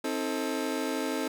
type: chord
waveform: 30% pulse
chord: A diminished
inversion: first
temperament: just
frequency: 264 / 316.8 / 440 Hz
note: C4 / Eb4 / A4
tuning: +16 / +31 / 0 cents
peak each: -30 / -31 / -32 dBFS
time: 0.04-1.28 s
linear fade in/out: 5 ms
effects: none